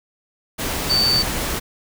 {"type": "tone in noise", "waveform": "sine", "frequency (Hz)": 4565, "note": "D8", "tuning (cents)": -50, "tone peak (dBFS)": -15, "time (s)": [0.89, 1.23], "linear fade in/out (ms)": 20, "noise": "pink", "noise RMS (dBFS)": -24, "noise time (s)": [0.58, 1.6], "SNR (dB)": 6, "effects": []}